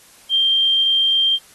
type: tone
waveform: sine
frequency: 3172 Hz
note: G7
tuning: 20 cents sharp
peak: -13 dBFS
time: 0.29-1.39 s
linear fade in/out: 50 ms
effects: white hiss -48 dBFS RMS until 1.54 s + AAC 32 kbps

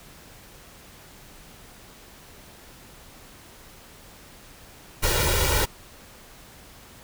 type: noise with comb filter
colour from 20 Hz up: pink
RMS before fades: -22 dBFS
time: 5.02-5.66 s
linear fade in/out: 20 ms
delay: 2.1 ms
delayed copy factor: +0.85
effects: pink hiss -48 dBFS RMS until 7.03 s

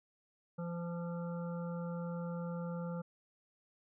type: harmonic tone with a mistuned harmonic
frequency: 171.4 Hz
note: F3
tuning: 32 cents flat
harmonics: 1 / 3 / 5 / 7 / 8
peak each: -38 / -44 / -53 / -55 / -53 dBFS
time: 0.58-3.02 s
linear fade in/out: 10 ms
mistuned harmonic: 5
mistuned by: +26 cents
effects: none

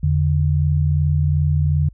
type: tone pair together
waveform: sine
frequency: 84.13 / 146.83 Hz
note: E2 / D3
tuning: +36 / 0 cents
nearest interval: minor seventh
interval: 964 cents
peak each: -17 / -17 dBFS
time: 0.03-1.89 s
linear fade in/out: 5 ms
effects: added 50 Hz sine -41 dBFS peak until 1.93 s

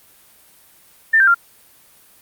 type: tone with pitch steps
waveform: sine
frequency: 1791 / 1577.3 / 1389.1 Hz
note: A6 / G6 / F6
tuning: +30 / +10 / -10 cents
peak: -9 dBFS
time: 1.13-1.346 s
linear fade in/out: 10 ms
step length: 72 ms
effects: white hiss -50 dBFS RMS until 2.21 s + Opus 32 kbps

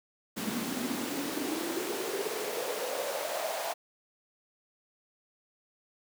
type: noise with high-pass filter sweep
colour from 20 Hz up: pink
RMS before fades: -34 dBFS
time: 0.36-3.74 s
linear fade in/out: 20 ms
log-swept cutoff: 210 to 690 Hz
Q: 5.4
effects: none

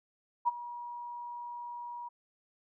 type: tone with ADSR envelope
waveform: sine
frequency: 959 Hz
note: A#5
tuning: 49 cents sharp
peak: -22 dBFS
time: 0.45-2.09 s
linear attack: 29 ms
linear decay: 23 ms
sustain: -17 dB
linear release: 14 ms
effects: none

